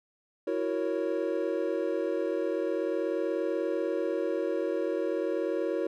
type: chord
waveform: triangle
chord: F# dominant seventh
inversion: third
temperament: equal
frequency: 329.6 / 370 / 466.2 / 554.4 Hz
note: E4 / F#4 / A#4 / C#5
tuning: 0 / 0 / 0 / 0 cents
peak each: -31 dBFS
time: 0.47-5.87 s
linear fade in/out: 5 ms
effects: none